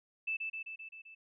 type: tone with echo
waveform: sine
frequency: 2637 Hz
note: E7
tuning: in tune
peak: -32 dBFS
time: 0.27-0.37 s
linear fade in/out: 10 ms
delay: 130 ms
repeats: 6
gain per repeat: -3 dB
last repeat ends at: 1.15 s
effects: none